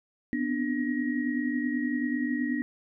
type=tone cluster; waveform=sine; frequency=247.6 / 258.1 / 295.5 / 1894 Hz; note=B3 / C4 / D4 / A#6; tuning=+5 / -23 / +11 / +27 cents; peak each=-29 / -37 / -30 / -36 dBFS; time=0.33-2.62 s; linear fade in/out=0 ms; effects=none